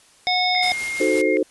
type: harmonic tone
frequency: 730 Hz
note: F#5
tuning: 24 cents flat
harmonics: 1 / 3 / 5 / 7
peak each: -21 / -23 / -24 / -24 dBFS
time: 0.27-0.72 s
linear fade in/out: 0 ms
type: tone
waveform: sine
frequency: 2130 Hz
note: C7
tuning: 30 cents sharp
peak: -24 dBFS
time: 0.55-1.37 s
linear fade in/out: 0 ms
type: noise with tremolo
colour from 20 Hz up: white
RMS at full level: -31 dBFS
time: 0.62-1.22 s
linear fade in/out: 10 ms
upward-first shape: triangle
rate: 5.7 Hz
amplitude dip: 30%
type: chord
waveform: sine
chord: D# diminished seventh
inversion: none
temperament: equal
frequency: 311.1 / 370 / 440 / 523.3 Hz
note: D#4 / F#4 / A4 / C5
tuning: 0 / 0 / 0 / 0 cents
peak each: -22 dBFS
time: 1-1.43 s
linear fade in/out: 5 ms
effects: white hiss -53 dBFS RMS until 1.5 s + resampled to 24000 Hz